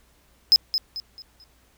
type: tone with echo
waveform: triangle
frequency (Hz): 5100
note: D#8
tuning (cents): +42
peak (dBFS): -10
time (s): 0.52-0.56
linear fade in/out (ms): 0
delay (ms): 220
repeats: 4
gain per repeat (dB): -9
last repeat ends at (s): 1.44
effects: added 60 Hz sine -61 dBFS peak until 1.77 s + pink hiss -61 dBFS RMS until 1.77 s